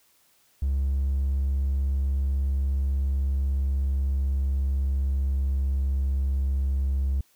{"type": "tone with pitch glide", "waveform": "triangle", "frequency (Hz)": [68.2, 67.69], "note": ["C#2", "C#2"], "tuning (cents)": [-28, -41], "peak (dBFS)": -19, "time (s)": [0.62, 7.21], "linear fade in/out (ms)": 5, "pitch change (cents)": -13, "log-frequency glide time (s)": [3.07, 5.97], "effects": ["tanh soft clip ceiling -17 dBFS", "white hiss -63 dBFS RMS until 7.35 s"]}